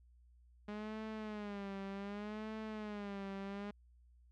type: tone with vibrato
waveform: sawtooth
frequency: 206.7 Hz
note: G#3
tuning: 8 cents flat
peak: -38 dBFS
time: 0.68-3.71 s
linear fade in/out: 5 ms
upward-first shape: sine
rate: 0.66 Hz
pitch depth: 97 cents each way
effects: added 60 Hz sine -62 dBFS peak until 4.31 s + low-pass 3000 Hz 12 dB/octave